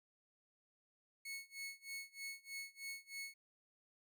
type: tone with tremolo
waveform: sawtooth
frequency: 2199 Hz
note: C#7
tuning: 14 cents flat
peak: -40 dBFS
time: 1.25-3.34 s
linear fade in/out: 5 ms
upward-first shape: sine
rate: 3.2 Hz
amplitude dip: 95%
effects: none